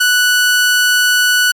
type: tone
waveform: sawtooth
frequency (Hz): 1480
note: F#6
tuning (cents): 0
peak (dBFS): -6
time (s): 0-1.52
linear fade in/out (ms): 10
effects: AAC 64 kbps